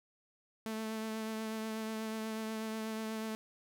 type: tone with vibrato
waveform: sawtooth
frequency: 220 Hz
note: A3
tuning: in tune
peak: -33 dBFS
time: 0.66-3.35 s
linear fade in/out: 0 ms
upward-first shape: triangle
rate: 8.2 Hz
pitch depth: 20 cents each way
effects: none